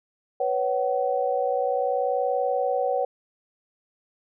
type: chord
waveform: sine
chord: B suspended second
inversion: none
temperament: equal with one note detuned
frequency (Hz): 493.9 / 554.4 / 756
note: B4 / C#5 / F#5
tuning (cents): 0 / 0 / +37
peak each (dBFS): -26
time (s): 0.4-3.05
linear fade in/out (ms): 5
effects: none